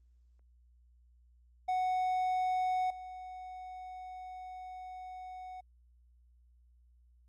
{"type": "tone with level steps", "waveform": "triangle", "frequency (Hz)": 740, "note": "F#5", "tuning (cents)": 0, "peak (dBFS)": [-27, -41], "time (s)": [1.68, 5.61], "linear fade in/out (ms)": 10, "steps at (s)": 2.9, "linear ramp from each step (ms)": 5, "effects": ["added 60 Hz sine -61 dBFS peak until 7.28 s", "Opus 24 kbps"]}